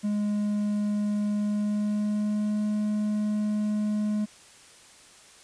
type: tone with pitch glide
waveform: triangle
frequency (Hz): 207.7 to 210.7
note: G#3 to G#3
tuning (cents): 0 to +25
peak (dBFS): -22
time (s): 0.03-4.26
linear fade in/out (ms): 20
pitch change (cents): +25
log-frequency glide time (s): 1.35-2.65
effects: white hiss -52 dBFS RMS until 5.43 s + resampled to 22050 Hz